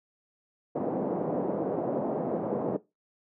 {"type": "band-pass noise", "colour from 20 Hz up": "white", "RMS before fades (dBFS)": -30, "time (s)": [0.75, 2.77], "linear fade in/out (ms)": 10, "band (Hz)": [160, 640], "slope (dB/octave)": 24, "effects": ["noise-tail reverb RT60 0.2 s tail -17 dB re dry"]}